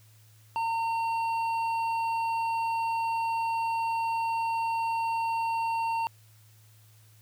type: tone with hard clipping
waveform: sine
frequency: 912 Hz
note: A#5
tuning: 38 cents flat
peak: -28 dBFS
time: 0.56-6.07 s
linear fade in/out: 0 ms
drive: 7 dB
effects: added 108 Hz sine -55 dBFS peak until 7.21 s + white hiss -62 dBFS RMS until 7.21 s